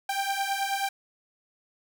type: beating tone pair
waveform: sawtooth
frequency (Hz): 784 / 793.3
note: G5 / G5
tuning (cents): 0 / +20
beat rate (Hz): 9.3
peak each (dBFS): -26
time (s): 0.09-0.89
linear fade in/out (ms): 5
effects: 10-bit